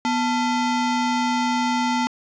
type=ring-modulated tone; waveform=square; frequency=565 Hz; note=C#5; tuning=33 cents sharp; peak=-17 dBFS; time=0.05-2.07 s; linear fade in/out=0 ms; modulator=319 Hz; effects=resampled to 16000 Hz + 8-bit